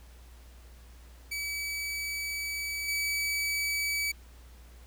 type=tone with level steps; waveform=sawtooth; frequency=2288 Hz; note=D7; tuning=46 cents flat; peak=-29 / -25 dBFS; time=1.31-4.12 s; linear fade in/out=10 ms; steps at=2.88 s; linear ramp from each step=5 ms; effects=added 60 Hz sine -49 dBFS peak until 4.86 s + pink hiss -59 dBFS RMS until 4.86 s